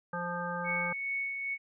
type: harmonic tone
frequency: 174.61 Hz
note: F3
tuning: in tune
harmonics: 1 / 3 / 5 / 7 / 9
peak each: -39 / -39 / -39 / -39 / -39 dBFS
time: 0.13-0.93 s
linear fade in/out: 5 ms
type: tone with tremolo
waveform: sine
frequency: 2217 Hz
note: C#7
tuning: in tune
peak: -30 dBFS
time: 0.64-1.58 s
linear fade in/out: 50 ms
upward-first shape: sine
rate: 2.4 Hz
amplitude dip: 40%
effects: none